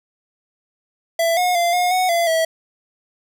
square tone with pitch steps, 667 / 722 / 690 / 717 / 739 / 681 / 650 Hz, E5 / F#5 / F5 / F5 / F#5 / F5 / E5, +20 / -43 / -21 / +45 / -2 / -44 / -24 cents, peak -16 dBFS, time 1.19-2.45 s, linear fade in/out 5 ms, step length 180 ms, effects none

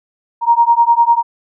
sine beating tone pair, 932.3 / 942.3 Hz, A#5 / A#5, 0 / +18 cents, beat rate 10 Hz, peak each -11 dBFS, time 0.41-1.23 s, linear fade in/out 50 ms, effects none

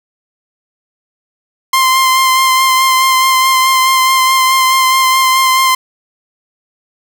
sawtooth tone with vibrato, 1046.5 Hz, C6, in tune, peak -4 dBFS, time 1.73-5.75 s, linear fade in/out 5 ms, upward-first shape sine, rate 4.7 Hz, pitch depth 18 cents each way, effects none

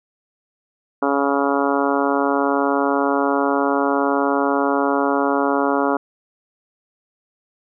harmonic tone, 140.1 Hz, C#3, 19 cents sharp, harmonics 2 / 3 / 4 / 5 / 6 / 7 / 8 / 9 / 10, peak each -21 / -23 / -24 / -25 / -26 / -26 / -27 / -28 / -28 dBFS, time 1.02-5.97 s, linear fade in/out 5 ms, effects none

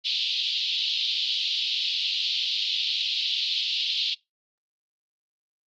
white band-pass noise, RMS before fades -27 dBFS, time 0.04-4.15 s, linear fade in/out 20 ms, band 2900 to 4300 Hz, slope 48 dB/octave, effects noise-tail reverb RT60 0.2 s tail -23 dB re dry + Opus 32 kbps

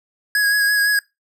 square tone with vibrato, 1661.2 Hz, G#6, in tune, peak -15 dBFS, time 0.35-0.99 s, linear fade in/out 2 ms, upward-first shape sine, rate 5.9 Hz, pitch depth 22 cents each way, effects noise-tail reverb RT60 0.2 s tail -21 dB re dry

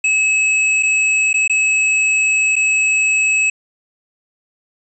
square tone with dropouts, 2581 Hz, E7, 37 cents flat, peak -13 dBFS, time 0.04-3.5 s, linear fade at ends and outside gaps 5 ms, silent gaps 0.827-0.831 / 1.331-1.341 / 1.478-1.496 / 2.557-2.563 s, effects resampled to 24000 Hz

